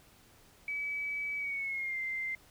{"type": "tone with pitch glide", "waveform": "sine", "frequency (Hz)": [2288, 2086], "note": ["D7", "C7"], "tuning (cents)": [-46, -6], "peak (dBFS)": -33, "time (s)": [0.68, 2.35], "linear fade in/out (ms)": 2, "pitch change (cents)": -160, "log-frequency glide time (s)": [1.37, 2], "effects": ["pink hiss -61 dBFS RMS until 2.5 s"]}